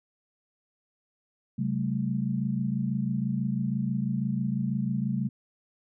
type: tone cluster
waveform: sine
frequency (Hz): 134.5 / 190.6 / 216.7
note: C3 / G3 / A3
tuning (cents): +48 / -48 / -26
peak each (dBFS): -30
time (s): 1.58-5.29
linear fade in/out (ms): 10
effects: none